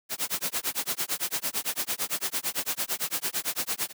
white noise with tremolo, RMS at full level -27 dBFS, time 0.09-3.93 s, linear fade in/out 50 ms, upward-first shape sine, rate 8.9 Hz, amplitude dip 100%, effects high-pass 150 Hz 12 dB/octave

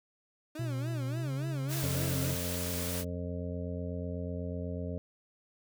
30% pulse tone with vibrato, 296.6 Hz, D4, 17 cents sharp, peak -37 dBFS, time 0.55-2.31 s, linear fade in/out 5 ms, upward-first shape sine, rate 3.5 Hz, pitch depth 210 cents each way
triangle tone with pitch glide, 123.47 to 135.42 Hz, B2 to C#3, 0 to -40 cents, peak -30 dBFS, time 0.59-2.35 s, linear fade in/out 5 ms, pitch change +160 cents, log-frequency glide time 1.17-1.28 s
white noise, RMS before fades -38 dBFS, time 1.68-3.05 s, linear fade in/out 50 ms
harmonic tone, 88.1 Hz, F2, 16 cents sharp, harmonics 1 / 2 / 3 / 5 / 6 / 7, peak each -37 / -40 / -42 / -44 / -45 / -45 dBFS, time 1.83-4.98 s, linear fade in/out 0 ms
effects none

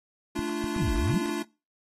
square chord, D minor, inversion second, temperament equal with one note detuned, 220 / 293.7 / 344.4 Hz, A3 / D4 / F4, 0 / 0 / -24 cents, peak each -36 / -33 / -33 dBFS, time 0.35-1.43 s, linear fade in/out 10 ms
clicks, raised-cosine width 5 ms, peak -23 dBFS, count 7, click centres 0.392 / 0.642 / 0.764 / 0.827 / 0.873 / 0.994 / 1.142 s
sine exponential two-way sweep, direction down then up, 320 to 41.2 to 266.7 Hz, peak -24 dBFS, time 0.75-1.22 s, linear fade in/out 50 ms, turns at 0.94 s
effects noise-tail reverb RT60 0.3 s tail -23 dB re dry + AAC 32 kbps

